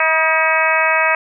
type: harmonic tone with a mistuned harmonic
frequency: 320 Hz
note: D#4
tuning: 49 cents sharp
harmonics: 2 / 3 / 4 / 5 / 6 / 7 / 8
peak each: -20 / -20 / -20 / -20 / -20 / -20 / -20 dBFS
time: 0-1.15 s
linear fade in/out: 2 ms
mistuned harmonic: 4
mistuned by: -30 cents
effects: none